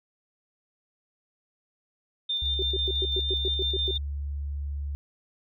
sine tone with tremolo, 3598 Hz, A7, 38 cents sharp, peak -25 dBFS, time 2.29-3.98 s, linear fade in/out 10 ms, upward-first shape square, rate 6 Hz, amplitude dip 30%
sine tone with pitch glide, 70.4 to 71.38 Hz, C#2 to D2, +27 to -49 cents, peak -29 dBFS, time 2.42-4.95 s, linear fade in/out 0 ms, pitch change +24 cents, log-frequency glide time 2.87-3.65 s
sine tone bursts, 380.1 Hz, F#4, 47 cents sharp, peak -28 dBFS, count 10, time 2.59-3.91 s, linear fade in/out 2 ms, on 33 ms, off 110 ms
effects none

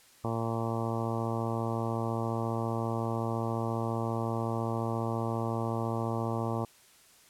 harmonic tone, 114.4 Hz, A#2, 32 cents flat, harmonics 1 / 2 / 3 / 4 / 5 / 6 / 7 / 8 / 9 / 10, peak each -33 / -36 / -38 / -39 / -40 / -41 / -41 / -42 / -43 / -43 dBFS, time 0.24-6.65 s, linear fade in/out 5 ms, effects white hiss -59 dBFS RMS until 7.29 s + low-pass 12000 Hz 12 dB/octave

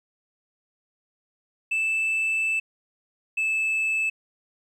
sine tone pair in turn, 2637 / 2620 Hz, E7 / E7, 0 / -11 cents, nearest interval unison, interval 11 cents, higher first, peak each -19 dBFS, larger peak neither, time 1.71-2.6 / 3.37-4.1 s, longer first, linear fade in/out 10 ms, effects tanh soft clip ceiling -21 dBFS + 10-bit

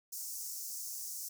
pink high-pass noise, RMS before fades -42 dBFS, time 0.12-1.29 s, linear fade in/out 10 ms, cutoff 5400 Hz, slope 48 dB/octave, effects none

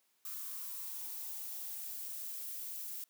violet noise with high-pass filter sweep, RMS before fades -43 dBFS, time 0.25-3.04 s, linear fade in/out 2 ms, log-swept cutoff 1200 to 450 Hz, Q 7.9, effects white hiss -75 dBFS RMS until 3.09 s + high-pass 200 Hz 12 dB/octave

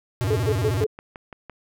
square tone with vibrato, 108 Hz, A2, 32 cents flat, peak -22 dBFS, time 0.21-0.84 s, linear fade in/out 0 ms, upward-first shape square, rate 16 Hz, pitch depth 240 cents each way
sine tone bursts, 430.3 Hz, A4, 39 cents flat, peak -19 dBFS, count 4, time 0.3-0.866 s, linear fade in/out 10 ms, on 59 ms, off 110 ms
click train, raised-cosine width 0.5 ms, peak -23 dBFS, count 5, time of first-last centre 0.82-1.497 s, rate 5.91 Hz
effects none

